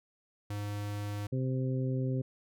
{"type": "tone", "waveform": "square", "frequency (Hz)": 103, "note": "G#2", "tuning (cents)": -14, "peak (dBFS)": -35, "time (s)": [0.5, 1.27], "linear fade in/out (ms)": 5}
{"type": "harmonic tone", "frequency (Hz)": 130.1, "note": "C3", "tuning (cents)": -9, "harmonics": [1, 2, 3, 4], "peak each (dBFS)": [-30, -36, -40, -42], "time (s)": [1.32, 2.22], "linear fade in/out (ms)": 10}
{"effects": []}